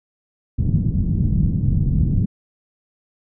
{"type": "low-pass noise", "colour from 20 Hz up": "white", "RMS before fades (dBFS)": -18, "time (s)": [0.58, 2.26], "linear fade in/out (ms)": 10, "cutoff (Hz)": 180, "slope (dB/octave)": 24, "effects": []}